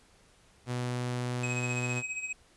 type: tone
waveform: sawtooth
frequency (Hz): 123.47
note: B2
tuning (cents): 0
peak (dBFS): -27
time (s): 0.66-2.03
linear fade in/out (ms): 50
type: tone with tremolo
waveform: square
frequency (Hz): 2534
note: D#7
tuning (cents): +31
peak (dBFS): -32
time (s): 1.43-2.33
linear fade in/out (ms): 5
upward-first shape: sine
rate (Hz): 15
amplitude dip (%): 65
effects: pink hiss -62 dBFS RMS until 2.56 s + resampled to 24000 Hz